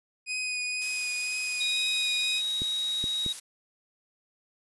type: tone with vibrato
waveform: sawtooth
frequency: 2490 Hz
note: D#7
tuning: 1 cent sharp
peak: -26 dBFS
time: 0.26-2.42 s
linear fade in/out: 50 ms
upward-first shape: triangle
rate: 2 Hz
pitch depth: 16 cents each way
type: noise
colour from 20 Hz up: blue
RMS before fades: -37 dBFS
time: 0.81-3.4 s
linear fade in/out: 10 ms
type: tone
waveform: sine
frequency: 3806 Hz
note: A#7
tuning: 35 cents sharp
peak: -27 dBFS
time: 1.6-3.33 s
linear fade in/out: 10 ms
type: clicks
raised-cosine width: 3 ms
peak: -23 dBFS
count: 3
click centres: 2.619 / 3.041 / 3.263 s
effects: resampled to 24000 Hz